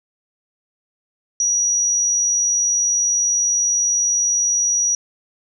sine tone, 5800 Hz, F#8, 35 cents flat, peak -15 dBFS, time 1.4-4.95 s, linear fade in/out 2 ms, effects none

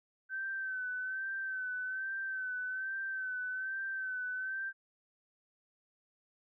sine tone with vibrato, 1534 Hz, G6, 38 cents flat, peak -35 dBFS, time 0.29-4.73 s, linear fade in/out 50 ms, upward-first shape sine, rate 1.2 Hz, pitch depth 41 cents each way, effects none

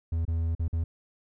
triangle tone with dropouts, 82.41 Hz, E2, in tune, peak -23 dBFS, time 0.12-0.84 s, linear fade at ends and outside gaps 5 ms, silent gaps 0.252-0.279 / 0.551-0.595 / 0.681-0.729 s, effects none

